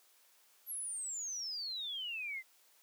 sine exponential sweep, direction down, 11840 to 2021 Hz, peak -38 dBFS, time 0.66-2.43 s, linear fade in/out 50 ms, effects white hiss -67 dBFS RMS until 2.82 s + high-pass 400 Hz 12 dB/octave

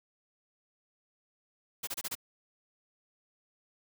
white noise bursts, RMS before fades -36 dBFS, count 5, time 1.83-2.153 s, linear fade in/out 10 ms, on 43 ms, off 27 ms, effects none

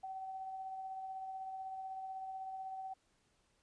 sine tone with tremolo, 763 Hz, G5, 47 cents flat, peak -40 dBFS, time 0.03-2.94 s, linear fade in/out 10 ms, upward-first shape triangle, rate 16 Hz, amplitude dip 35%, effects pink hiss -75 dBFS RMS until 3.62 s + resampled to 22050 Hz

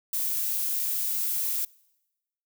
violet noise, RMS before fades -28 dBFS, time 0.13-1.65 s, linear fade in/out 5 ms, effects noise-tail reverb RT60 1.0 s tail -25 dB re dry

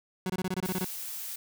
30% pulse tone bursts, 185 Hz, F#3, in tune, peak -26 dBFS, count 10, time 0.26-0.847 s, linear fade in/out 2 ms, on 38 ms, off 23 ms
blue noise, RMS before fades -38 dBFS, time 0.65-1.36 s, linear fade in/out 5 ms
effects none

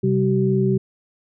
sine tone cluster, 131.2 / 194.6 / 381.9 Hz, C3 / G3 / G4, +5 / -12 / -45 cents, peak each -20 dBFS, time 0.03-0.78 s, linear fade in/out 10 ms, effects none

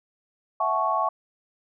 sine chord, F# minor seventh, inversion third, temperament equal with one note detuned, 659.3 / 740 / 866.4 / 1108.7 Hz, E5 / F#5 / A5 / C#6, 0 / 0 / -27 / 0 cents, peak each -28 / -29 / -28 / -24 dBFS, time 0.6-1.09 s, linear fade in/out 5 ms, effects none

